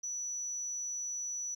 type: tone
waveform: sine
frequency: 5920 Hz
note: F#8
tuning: in tune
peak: -34 dBFS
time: 0.03-1.55 s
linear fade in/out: 10 ms
effects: tanh soft clip ceiling -32 dBFS + 12-bit